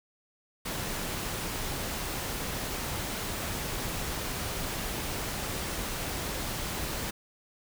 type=noise; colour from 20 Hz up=pink; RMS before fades=-34 dBFS; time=0.65-7.11 s; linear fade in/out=10 ms; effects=none